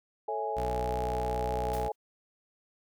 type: chord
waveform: sine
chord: A major seventh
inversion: none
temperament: equal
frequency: 440 / 554.4 / 659.3 / 830.6 Hz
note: A4 / C#5 / E5 / G#5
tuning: 0 / 0 / 0 / 0 cents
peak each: -35 / -39 / -38 / -33 dBFS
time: 0.28-1.92 s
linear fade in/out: 5 ms
type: tone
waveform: sawtooth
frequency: 61.74 Hz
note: B1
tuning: in tune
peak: -30 dBFS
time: 0.56-1.89 s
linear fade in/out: 20 ms
type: noise with exponential decay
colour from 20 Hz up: white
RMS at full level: -42 dBFS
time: 1.73-1.96 s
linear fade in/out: 5 ms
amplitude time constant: 49 ms
effects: none